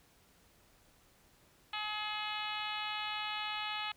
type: harmonic tone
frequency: 423.7 Hz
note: G#4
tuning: 35 cents sharp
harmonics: 2 / 3 / 4 / 5 / 6 / 7 / 8 / 9 / 10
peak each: -42 / -43 / -47 / -46 / -43 / -44 / -45 / -49 / -51 dBFS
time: 1.73-3.92 s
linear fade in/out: 5 ms
effects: pink hiss -66 dBFS RMS until 3.96 s